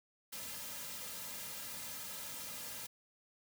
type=noise with comb filter; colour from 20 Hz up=white; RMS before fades=-45 dBFS; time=0.32-2.87 s; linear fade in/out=10 ms; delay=2.7 ms; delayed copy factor=-0.9; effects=none